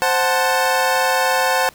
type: chord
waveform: 25% pulse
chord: F# diminished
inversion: second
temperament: equal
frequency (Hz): 523.3 / 740 / 880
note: C5 / F#5 / A5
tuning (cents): 0 / 0 / 0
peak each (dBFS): -16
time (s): 0.02-1.69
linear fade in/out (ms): 0
effects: pink hiss -47 dBFS RMS until 1.74 s